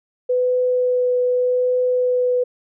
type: tone with vibrato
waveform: sine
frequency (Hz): 499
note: B4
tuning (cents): +18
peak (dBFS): -15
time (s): 0.29-2.44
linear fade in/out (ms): 10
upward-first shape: triangle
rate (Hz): 0.83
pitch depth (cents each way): 10
effects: none